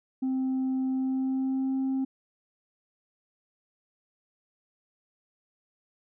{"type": "tone with pitch glide", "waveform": "sine", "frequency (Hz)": [261.6, 265.7], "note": ["C4", "C4"], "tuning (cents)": [0, 27], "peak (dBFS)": -23, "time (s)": [0.22, 2.05], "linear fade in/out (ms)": 10, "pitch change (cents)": 27, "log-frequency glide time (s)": [0.9, 1.76], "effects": ["tanh soft clip ceiling -24 dBFS"]}